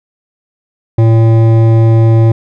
triangle tone with hard clipping, 113.1 Hz, A2, 48 cents sharp, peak -6 dBFS, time 0.98-2.32 s, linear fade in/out 5 ms, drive 16 dB, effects none

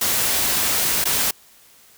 white noise with dropouts, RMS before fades -20 dBFS, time 0.01-1.31 s, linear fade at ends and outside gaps 5 ms, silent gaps 1.042-1.053 s, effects white hiss -51 dBFS RMS until 1.97 s

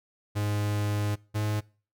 45% pulse tone pair in turn, 103.83 / 105.77 Hz, G#2 / G#2, 0 / +32 cents, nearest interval unison, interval 32 cents, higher second, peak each -26 dBFS, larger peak neither, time 0.35-1.16 / 1.34-1.61 s, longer first, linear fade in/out 20 ms, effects noise-tail reverb RT60 0.4 s tail -24 dB re dry

